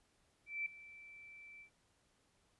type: tone with ADSR envelope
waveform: sine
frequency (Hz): 2330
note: D7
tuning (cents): -14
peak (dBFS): -35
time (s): 0.46-1.7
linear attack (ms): 200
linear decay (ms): 4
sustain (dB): -18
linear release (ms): 87
effects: pink hiss -75 dBFS RMS until 2.59 s + resampled to 24000 Hz